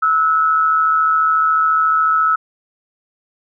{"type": "tone pair together", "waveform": "sine", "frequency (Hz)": [1302, 1456.1], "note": ["E6", "F#6"], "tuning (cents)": [-22, -28], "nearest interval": "major second", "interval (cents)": 194, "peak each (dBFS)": [-12, -21], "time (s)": [0.02, 2.36], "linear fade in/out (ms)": 10, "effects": []}